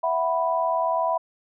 sine chord, E suspended second, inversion none, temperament equal, 659.3 / 740 / 987.8 Hz, E5 / F#5 / B5, 0 / 0 / 0 cents, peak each -24 / -28 / -24 dBFS, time 0.03-1.18 s, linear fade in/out 10 ms, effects none

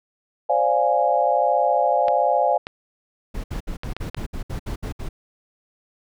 sine chord, D half-diminished seventh, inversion third, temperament equal with one note detuned, 523.3 / 584.6 / 698.5 / 830.6 Hz, C5 / D5 / F5 / Ab5, 0 / -8 / 0 / 0 cents, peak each -23 / -22 / -21 / -21 dBFS, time 0.49-2.58 s, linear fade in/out 10 ms
clicks, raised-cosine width 0.3 ms, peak -15 dBFS, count 5, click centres 2.083 / 2.669 / 3.834 / 3.966 / 4.146 s
brown noise bursts, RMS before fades -28 dBFS, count 11, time 3.34-5.09 s, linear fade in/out 10 ms, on 100 ms, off 65 ms
effects none

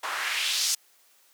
white noise with band-pass filter sweep, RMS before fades -28 dBFS, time 0.03-0.75 s, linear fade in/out 5 ms, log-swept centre 1000 to 6400 Hz, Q 1.9, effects white hiss -61 dBFS RMS until 1.33 s + high-pass 400 Hz 12 dB/octave

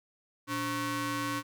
sawtooth ring-modulated tone, 407.1 Hz, G#4, 35 cents flat, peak -24 dBFS, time 0.47-1.43 s, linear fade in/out 50 ms, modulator 696 Hz, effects none

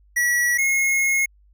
square tone pair in turn, 1934 / 2163 Hz, B6 / C#7, -37 / -43 cents, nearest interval major second, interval 194 cents, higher second, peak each -18 dBFS, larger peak neither, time 0.16-0.58 / 0.58-1.26 s, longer second, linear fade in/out 10 ms, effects added 50 Hz sine -52 dBFS peak until 1.53 s

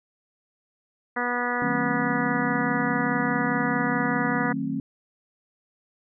harmonic tone, 244 Hz, B3, 21 cents flat, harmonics 1 / 2 / 3 / 4 / 5 / 6 / 7 / 8, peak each -32 / -32 / -32 / -32 / -32 / -32 / -32 / -32 dBFS, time 1.16-4.53 s, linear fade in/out 10 ms
sine chord, D# diminished seventh, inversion none, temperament just, 155.56 / 186.68 / 224 / 268.8 Hz, D#3 / F#3 / A3 / C4, 0 / +16 / +31 / +47 cents, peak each -33 / -34 / -31 / -28 dBFS, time 1.62-4.8 s, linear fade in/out 2 ms
effects none

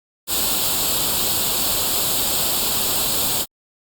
white noise with comb filter, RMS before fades -20 dBFS, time 0.27-3.46 s, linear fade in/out 50 ms, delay 0.25 ms, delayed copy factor +0.7, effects Opus 48 kbps

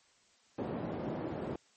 white band-pass noise, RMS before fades -38 dBFS, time 0.58-1.56 s, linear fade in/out 5 ms, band 130 to 420 Hz, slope 12 dB/octave, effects white hiss -67 dBFS RMS until 1.76 s + MP3 32 kbps

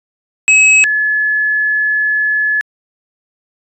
square / sine tone pair in turn, 2566 / 1712.6 Hz, E7 / A6, -47 / -47 cents, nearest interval perfect fifth, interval 700 cents, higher first, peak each -6 / -11 dBFS, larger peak first, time 0.48-0.84 / 0.84-2.61 s, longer second, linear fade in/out 0 ms, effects resampled to 24000 Hz

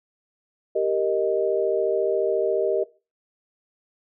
sine chord, Eb major, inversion first, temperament equal, 392 / 466.2 / 622.3 Hz, G4 / Bb4 / Eb5, 0 / 0 / 0 cents, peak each -24 dBFS, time 0.75-2.84 s, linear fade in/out 10 ms, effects noise-tail reverb RT60 0.3 s tail -19 dB re dry

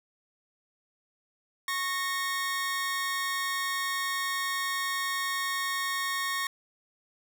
sawtooth tone pair together, 1100 / 1850 Hz, C#6 / A#6, -14 / -14 cents, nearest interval major sixth, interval 900 cents, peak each -28 dBFS, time 1.68-6.47 s, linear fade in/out 2 ms, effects 9-bit

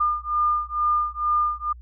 sine beating tone pair, 1206 / 1208.2 Hz, D6 / D6, +46 / +49 cents, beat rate 2.2 Hz, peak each -23 dBFS, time 0-1.73 s, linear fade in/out 10 ms, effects added 60 Hz sine -40 dBFS peak until 1.81 s

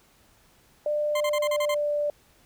sine tone with pitch glide, 596 to 588.5 Hz, D5 to D5, +25 to +3 cents, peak -23 dBFS, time 0.86-2.1 s, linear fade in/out 2 ms, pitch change -22 cents, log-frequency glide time 1.06-1.92 s
20% pulse tone bursts, 1046.5 Hz, C6, in tune, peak -23 dBFS, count 7, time 1.15-1.745 s, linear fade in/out 5 ms, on 55 ms, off 35 ms
effects pink hiss -60 dBFS RMS until 2.45 s

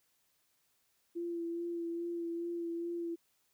sine tone with vibrato, 340 Hz, F4, 46 cents flat, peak -35 dBFS, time 1.15-3.16 s, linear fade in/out 20 ms, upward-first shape sine, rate 2.4 Hz, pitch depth 20 cents each way, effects white hiss -75 dBFS RMS until 3.53 s

